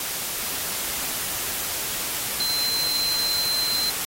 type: tone in noise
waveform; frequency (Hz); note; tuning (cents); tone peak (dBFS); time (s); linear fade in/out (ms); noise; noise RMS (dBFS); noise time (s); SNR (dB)
sine; 4100; C8; -36; -22; 2.4-3.9; 2; white; -28; 0-4.05; +3
effects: AAC 48 kbps